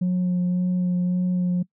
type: tone with vibrato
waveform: sine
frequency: 180 Hz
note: F#3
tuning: 47 cents flat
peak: -17 dBFS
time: 0.01-1.63 s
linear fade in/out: 10 ms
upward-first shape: sine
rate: 1.8 Hz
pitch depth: 14 cents each way
effects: noise-tail reverb RT60 0.1 s tail -23 dB re dry + tanh soft clip ceiling -18 dBFS